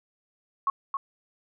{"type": "tone with echo", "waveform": "sine", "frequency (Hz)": 1101, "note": "C#6", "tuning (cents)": -12, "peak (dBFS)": -21, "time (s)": [0.67, 0.7], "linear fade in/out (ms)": 2, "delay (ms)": 270, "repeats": 1, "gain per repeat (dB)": -5, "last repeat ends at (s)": 0.97, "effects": []}